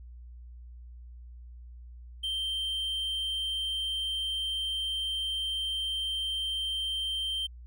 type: tone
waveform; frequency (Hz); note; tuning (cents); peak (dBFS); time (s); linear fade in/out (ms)
triangle; 3137; G7; +1; -28; 2.23-7.47; 10
effects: added 60 Hz sine -44 dBFS peak until 7.66 s